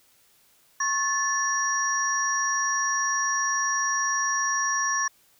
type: tone cluster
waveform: sine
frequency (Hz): 1093 / 1745 / 5710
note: C#6 / A6 / F8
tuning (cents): -25 / -15 / +37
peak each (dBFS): -27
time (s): 0.8-5.08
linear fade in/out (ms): 5
effects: white hiss -61 dBFS RMS until 5.39 s